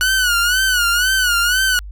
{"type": "tone with vibrato", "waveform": "sawtooth", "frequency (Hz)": 1467, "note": "F#6", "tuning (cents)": -15, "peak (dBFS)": -10, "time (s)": [0.01, 1.79], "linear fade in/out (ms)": 0, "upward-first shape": "sine", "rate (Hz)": 2, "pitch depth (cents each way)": 94, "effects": ["added 50 Hz sine -29 dBFS peak until 1.91 s"]}